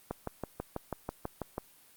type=click train; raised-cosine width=1 ms; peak=-20 dBFS; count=10; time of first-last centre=0.11-1.581 s; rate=6.12 Hz; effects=white hiss -60 dBFS RMS until 1.96 s + Opus 32 kbps